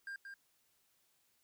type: tone with echo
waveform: triangle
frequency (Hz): 1599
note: G6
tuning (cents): +34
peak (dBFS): -40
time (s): 0.07-0.16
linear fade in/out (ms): 2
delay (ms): 180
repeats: 1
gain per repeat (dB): -5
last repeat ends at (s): 0.34
effects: white hiss -75 dBFS RMS until 1.43 s